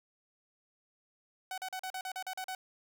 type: tone bursts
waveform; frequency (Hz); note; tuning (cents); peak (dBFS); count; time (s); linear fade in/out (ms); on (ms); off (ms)
sawtooth; 750; F#5; +23; -33; 10; 1.51-2.55; 2; 68; 40
effects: none